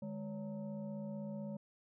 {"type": "tone with frequency modulation", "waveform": "sine", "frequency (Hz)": 206.9, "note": "G#3", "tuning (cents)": -6, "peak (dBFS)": -40, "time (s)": [0.02, 1.57], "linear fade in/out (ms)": 5, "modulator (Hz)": 358, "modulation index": 0.88, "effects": []}